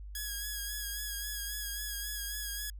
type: tone with vibrato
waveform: 5% pulse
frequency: 1661.2 Hz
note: G#6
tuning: in tune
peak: -26 dBFS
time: 0.15-2.7 s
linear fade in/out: 2 ms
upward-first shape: sine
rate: 3.7 Hz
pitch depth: 35 cents each way
effects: added 50 Hz sine -42 dBFS peak until 2.79 s